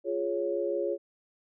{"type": "chord", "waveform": "sine", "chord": "Db major", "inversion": "first", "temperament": "equal", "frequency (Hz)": [349.2, 415.3, 554.4], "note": ["F4", "Ab4", "Db5"], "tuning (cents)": [0, 0, 0], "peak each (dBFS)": [-32, -32, -31], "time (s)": [0.04, 0.98], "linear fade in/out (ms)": 50, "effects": []}